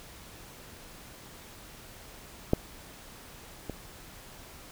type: clicks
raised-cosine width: 2 ms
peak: -8 / -21 dBFS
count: 2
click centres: 2.534 / 3.697 s
effects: pink hiss -49 dBFS RMS until 4.71 s